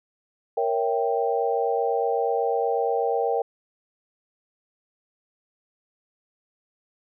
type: chord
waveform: sine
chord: A# diminished seventh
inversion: none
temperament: equal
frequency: 466.2 / 554.4 / 659.3 / 784 Hz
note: A#4 / C#5 / E5 / G5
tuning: 0 / 0 / 0 / 0 cents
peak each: -24 / -29 / -30 / -26 dBFS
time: 0.57-3.42 s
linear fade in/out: 5 ms
effects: none